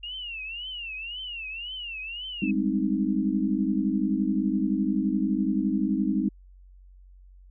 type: tone with vibrato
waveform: sine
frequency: 2790 Hz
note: F7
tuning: 2 cents flat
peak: -33 dBFS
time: 0.03-2.51 s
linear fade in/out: 5 ms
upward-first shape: triangle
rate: 1.9 Hz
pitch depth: 190 cents each way
type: chord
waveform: sine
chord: Ab major seventh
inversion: third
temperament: equal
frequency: 196 / 207.7 / 261.6 / 311.1 Hz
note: G3 / Ab3 / C4 / Eb4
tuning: 0 / 0 / 0 / 0 cents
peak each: -28 dBFS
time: 2.42-6.29 s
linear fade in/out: 5 ms
effects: added 46 Hz sine -48 dBFS peak until 7.5 s